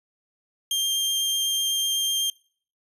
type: tone with vibrato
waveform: sawtooth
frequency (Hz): 3186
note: G7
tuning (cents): +27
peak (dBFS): -19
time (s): 0.71-2.3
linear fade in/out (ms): 2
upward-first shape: triangle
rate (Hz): 8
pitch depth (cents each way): 9
effects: noise-tail reverb RT60 0.5 s tail -25 dB re dry + resampled to 32000 Hz